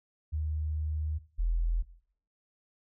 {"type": "tone pair in turn", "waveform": "sine", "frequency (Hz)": [77, 41.77], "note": ["D#2", "E1"], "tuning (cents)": [-17, 24], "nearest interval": "major seventh", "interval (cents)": 1059, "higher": "first", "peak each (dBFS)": [-29, -25], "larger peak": "second", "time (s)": [[0.32, 1.19], [1.38, 1.83]], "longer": "first", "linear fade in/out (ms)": 20, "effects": ["noise-tail reverb RT60 0.6 s tail -17 dB re dry"]}